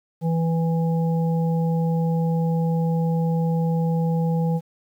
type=harmonic tone; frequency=164.81 Hz; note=E3; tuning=in tune; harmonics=1 / 3 / 5; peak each=-19 / -29 / -33 dBFS; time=0.21-4.61 s; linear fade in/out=50 ms; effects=9-bit